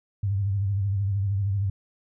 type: tone with vibrato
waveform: sine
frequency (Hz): 99.1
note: G2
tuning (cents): +19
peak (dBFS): -22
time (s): 0.23-1.7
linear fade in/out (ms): 5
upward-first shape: sine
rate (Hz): 13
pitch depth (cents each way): 72
effects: none